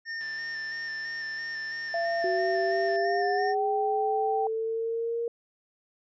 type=tone with vibrato; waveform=square; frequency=1800 Hz; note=A6; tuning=39 cents sharp; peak=-33 dBFS; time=0.05-3.55 s; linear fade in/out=50 ms; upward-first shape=square; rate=3 Hz; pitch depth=19 cents each way
type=click train; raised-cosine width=0.2 ms; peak=-34 dBFS; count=419; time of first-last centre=0.21-2.96 s; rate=152 Hz
type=tone with pitch glide; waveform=sine; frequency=678 to 778.8 Hz; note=E5 to G5; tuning=+49 to -12 cents; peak=-26 dBFS; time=1.94-4.47 s; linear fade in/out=2 ms; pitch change=+239 cents; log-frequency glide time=2.98-3.66 s
type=linear sweep; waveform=sine; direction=up; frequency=370 to 469.1 Hz; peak=-27 dBFS; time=2.24-5.28 s; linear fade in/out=2 ms
effects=resampled to 16000 Hz